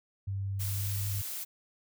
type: tone with pitch glide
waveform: sine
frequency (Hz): 98 to 99.54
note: G2 to G2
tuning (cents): 0 to +27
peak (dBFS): -31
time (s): 0.27-1.22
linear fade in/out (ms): 10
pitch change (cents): +27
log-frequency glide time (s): 0.61-0.86
type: noise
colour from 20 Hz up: blue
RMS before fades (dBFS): -38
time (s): 0.59-1.45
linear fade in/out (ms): 20
effects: none